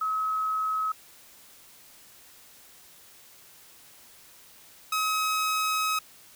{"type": "tone pair in turn", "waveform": ["sine", "sawtooth"], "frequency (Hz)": [1281, 1274], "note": ["E6", "D#6"], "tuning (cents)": [-50, 41], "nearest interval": "unison", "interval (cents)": 9, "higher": "first", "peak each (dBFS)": [-25, -21], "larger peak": "second", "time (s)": [[0.01, 0.92], [4.92, 5.99]], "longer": "second", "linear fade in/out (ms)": 5, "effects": ["white hiss -53 dBFS RMS until 6.35 s"]}